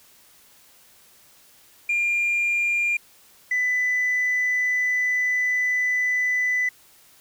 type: tone pair in turn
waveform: sine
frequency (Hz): 2400 / 1995.5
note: D7 / B6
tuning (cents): +37 / +17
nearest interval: minor third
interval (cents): 320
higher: first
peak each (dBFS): -18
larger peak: neither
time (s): 1.89-2.97 / 3.51-6.69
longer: second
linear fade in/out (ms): 5
effects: tanh soft clip ceiling -17 dBFS + white hiss -54 dBFS RMS until 7.2 s